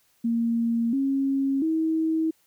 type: tone with pitch steps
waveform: sine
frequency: 231.8 / 272.5 / 320.3 Hz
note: A#3 / C#4 / E4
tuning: -10 / -29 / -50 cents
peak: -21 dBFS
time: 0.24-2.31 s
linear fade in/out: 10 ms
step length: 690 ms
effects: white hiss -65 dBFS RMS until 2.46 s